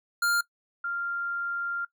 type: tone pair in turn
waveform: square / sine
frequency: 1400 / 1392.5 Hz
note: F6 / F6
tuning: +4 / -5 cents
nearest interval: unison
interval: 9 cents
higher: first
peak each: -23 / -28 dBFS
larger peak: first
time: 0.22-0.41 / 0.84-1.85 s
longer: second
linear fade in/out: 5 ms
effects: noise-tail reverb RT60 0.1 s tail -20 dB re dry

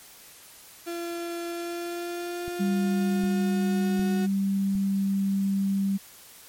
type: tone with pitch glide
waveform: 35% pulse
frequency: 341.7 to 366.2 Hz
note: F4 to F#4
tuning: -38 to -18 cents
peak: -29 dBFS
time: 0.86-4.27 s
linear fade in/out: 20 ms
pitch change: +120 cents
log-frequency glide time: 1.48-4.13 s
type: click train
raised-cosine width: 5 ms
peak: -28 dBFS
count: 4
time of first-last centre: 2.48-4.753 s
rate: 1.32 Hz
type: tone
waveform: sine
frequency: 196 Hz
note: G3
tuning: in tune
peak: -22 dBFS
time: 2.59-5.98 s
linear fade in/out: 20 ms
effects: white hiss -49 dBFS RMS until 6.48 s + MP3 64 kbps

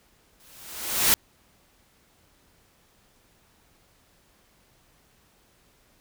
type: noise with exponential growth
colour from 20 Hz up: white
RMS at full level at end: -17 dBFS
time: 0.4-1.14 s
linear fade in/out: 0 ms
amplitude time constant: 160 ms
effects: pink hiss -62 dBFS RMS until 6 s

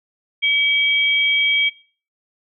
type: tone pair together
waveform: sine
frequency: 2285 / 3231 Hz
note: D7 / G#7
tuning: -48 / -48 cents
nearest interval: tritone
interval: 600 cents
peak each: -16 / -18 dBFS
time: 0.42-1.7 s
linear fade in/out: 20 ms
effects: noise-tail reverb RT60 0.4 s tail -19 dB re dry

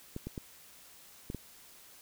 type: clicks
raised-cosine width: 3 ms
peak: -25 dBFS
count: 5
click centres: 0.164 / 0.27 / 0.378 / 1.301 / 1.347 s
effects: white hiss -56 dBFS RMS until 2.01 s

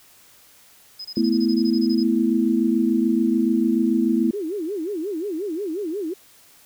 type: tone bursts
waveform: sine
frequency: 5050 Hz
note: D#8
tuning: 25 cents sharp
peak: -31 dBFS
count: 13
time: 0.99-2.034 s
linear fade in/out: 10 ms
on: 60 ms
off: 22 ms
type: chord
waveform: sine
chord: A suspended second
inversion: none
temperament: equal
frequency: 220 / 246.9 / 329.6 Hz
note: A3 / B3 / E4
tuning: 0 / 0 / 0 cents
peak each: -21 dBFS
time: 1.17-4.31 s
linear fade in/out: 2 ms
type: tone with vibrato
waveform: sine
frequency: 361 Hz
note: F#4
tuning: 43 cents flat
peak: -24 dBFS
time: 4.33-6.14 s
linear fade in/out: 10 ms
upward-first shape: sine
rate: 5.6 Hz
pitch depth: 270 cents each way
effects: white hiss -52 dBFS RMS until 6.65 s

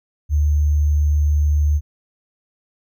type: tone with sample-and-hold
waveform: sine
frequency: 74.4 Hz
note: D2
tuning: 23 cents sharp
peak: -13 dBFS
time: 0.29-1.81 s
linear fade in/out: 50 ms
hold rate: 6300 Hz
effects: none

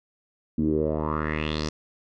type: tone with low-pass filter sweep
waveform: 10% pulse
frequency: 76.9 Hz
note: D#2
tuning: 20 cents flat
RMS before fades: -26 dBFS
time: 0.58-1.69 s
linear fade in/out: 5 ms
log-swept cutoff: 240 to 5700 Hz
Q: 4.5
effects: none

